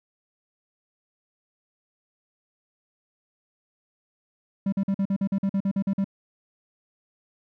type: tone bursts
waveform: triangle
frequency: 196 Hz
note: G3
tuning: in tune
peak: -19 dBFS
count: 13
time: 4.66-6.044 s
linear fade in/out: 5 ms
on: 64 ms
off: 46 ms
effects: none